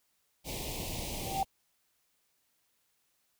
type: band-stop noise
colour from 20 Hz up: pink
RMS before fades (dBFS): -38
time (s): 0.44-1.45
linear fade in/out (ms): 50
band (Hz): 940 to 2200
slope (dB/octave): 48
type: tone with exponential growth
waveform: sine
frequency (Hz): 778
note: G5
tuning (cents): -13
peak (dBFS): -25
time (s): 1.09-1.43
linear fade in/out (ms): 2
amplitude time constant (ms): 73
effects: white hiss -75 dBFS RMS until 3.39 s